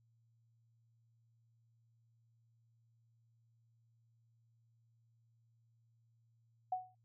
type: tone with exponential decay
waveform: sine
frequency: 740 Hz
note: F#5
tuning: in tune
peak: -31 dBFS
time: 6.72-6.95 s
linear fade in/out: 5 ms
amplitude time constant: 48 ms
effects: noise-tail reverb RT60 0.1 s tail -23 dB re dry + added 115 Hz sine -70 dBFS peak until 7.04 s